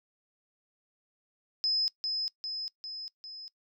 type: tone with echo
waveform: sine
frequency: 5100 Hz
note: D#8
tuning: 42 cents sharp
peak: -25 dBFS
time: 1.64-1.88 s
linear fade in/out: 0 ms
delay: 400 ms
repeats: 4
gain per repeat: -4 dB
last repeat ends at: 3.48 s
effects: noise-tail reverb RT60 0.1 s tail -21 dB re dry